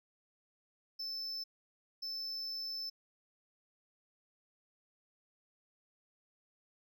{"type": "tone bursts at uneven times", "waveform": "triangle", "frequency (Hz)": 5274, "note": "E8", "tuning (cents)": 0, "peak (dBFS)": -37, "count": 2, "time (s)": [[0.99, 1.44], [2.02, 2.9]], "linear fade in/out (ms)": 10, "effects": []}